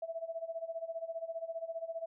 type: tone with tremolo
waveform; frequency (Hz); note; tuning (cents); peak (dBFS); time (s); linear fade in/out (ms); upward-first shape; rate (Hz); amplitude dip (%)
sine; 659.3; E5; 0; -34; 0.02-2.06; 5; sine; 15; 85
effects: none